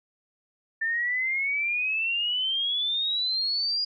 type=exponential sweep; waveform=sine; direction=up; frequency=1784 to 4884 Hz; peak=-24 dBFS; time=0.81-3.85 s; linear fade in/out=10 ms; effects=none